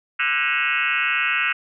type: tone with frequency modulation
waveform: sine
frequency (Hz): 2048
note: C7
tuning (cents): -38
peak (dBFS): -18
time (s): 0.19-1.53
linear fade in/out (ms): 10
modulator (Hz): 142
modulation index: 5.2
effects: none